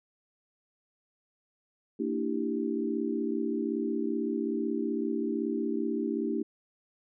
sine chord, E half-diminished seventh, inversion second, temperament equal with one note detuned, 228.4 / 293.7 / 329.6 / 392 Hz, Bb3 / D4 / E4 / G4, -35 / 0 / 0 / 0 cents, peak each -33 / -33 / -34 / -34 dBFS, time 1.99-6.43 s, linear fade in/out 10 ms, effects none

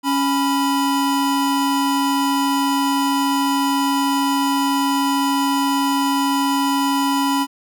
square tone pair together, 277.2 / 989.1 Hz, C#4 / B5, 0 / +2 cents, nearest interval octave + minor seventh, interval 2202 cents, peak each -19 / -21 dBFS, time 0.03-7.47 s, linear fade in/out 50 ms, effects none

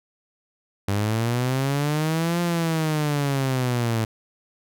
sawtooth linear two-way sweep, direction up then down, 98 to 174.4 to 110.1 Hz, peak -17 dBFS, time 0.88-4.05 s, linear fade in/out 5 ms, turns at 2.41 s, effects none

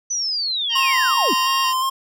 sine linear sweep, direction down, 6060 to 196 Hz, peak -20 dBFS, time 0.1-1.34 s, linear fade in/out 10 ms
harmonic tone, 932.3 Hz, A#5, in tune, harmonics 1 / 2 / 3 / 4 / 5 / 6, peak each -33 / -30 / -23 / -35 / -30 / -30 dBFS, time 0.69-1.74 s, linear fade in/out 50 ms
square tone with vibrato, 1052 Hz, C6, 9 cents sharp, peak -19 dBFS, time 0.75-1.9 s, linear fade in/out 10 ms, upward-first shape square, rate 2.8 Hz, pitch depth 23 cents each way
effects none

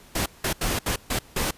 pink noise bursts at uneven times, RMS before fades -25 dBFS, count 6, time 0.15-0.26 / 0.44-0.53 / 0.61-0.79 / 0.86-0.96 / 1.1-1.19 / 1.36-1.51 s, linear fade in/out 5 ms, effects pink hiss -51 dBFS RMS until 1.57 s + resampled to 32000 Hz

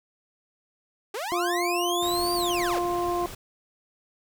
sawtooth linear two-way sweep, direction up then down, 367.5 to 4777 to 367.5 Hz, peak -26 dBFS, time 1.14-2.79 s, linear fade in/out 5 ms, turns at 2.34 s
harmonic tone, 350.3 Hz, F4, 5 cents sharp, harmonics 1 / 2 / 3, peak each -27 / -29 / -30 dBFS, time 1.32-3.26 s, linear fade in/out 0 ms
pink noise, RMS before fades -40 dBFS, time 2.02-3.35 s, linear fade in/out 5 ms
effects none

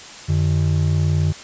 triangle ring-modulated tone, 120.2 Hz, B2, 46 cents flat, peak -10 dBFS, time 0.28-1.33 s, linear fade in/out 20 ms, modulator 29.6 Hz, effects white hiss -37 dBFS RMS until 1.43 s + resampled to 16000 Hz

